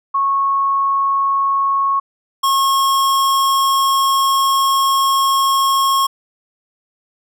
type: tone pair in turn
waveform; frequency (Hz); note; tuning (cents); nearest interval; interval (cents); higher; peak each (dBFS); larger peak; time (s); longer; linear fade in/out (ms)
sine / square; 1100 / 1086.7; C#6 / C#6; -14 / -35; unison; 21; first; -13; neither; 0.14-2 / 2.43-6.07; second; 10
effects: none